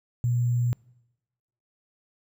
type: tone with sample-and-hold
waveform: sine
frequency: 121.1 Hz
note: B2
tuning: 34 cents flat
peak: -21 dBFS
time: 0.24-0.73 s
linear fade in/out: 0 ms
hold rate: 7350 Hz
effects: noise-tail reverb RT60 1.0 s tail -26 dB re dry